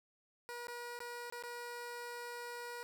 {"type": "tone with dropouts", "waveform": "15% pulse", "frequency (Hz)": 480.3, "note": "B4", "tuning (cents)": -48, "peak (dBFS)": -37, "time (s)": [0.49, 2.83], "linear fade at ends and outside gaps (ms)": 0, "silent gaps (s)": [[0.67, 0.682], [0.99, 1.004], [1.3, 1.324], [1.425, 1.436]], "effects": []}